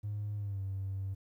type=tone with pitch glide; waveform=triangle; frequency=103.83 to 96.88 Hz; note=G#2 to G2; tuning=0 to -20 cents; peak=-31 dBFS; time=0.03-1.15 s; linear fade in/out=20 ms; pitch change=-120 cents; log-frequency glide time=0.36-0.61 s; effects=tanh soft clip ceiling -31 dBFS + 12-bit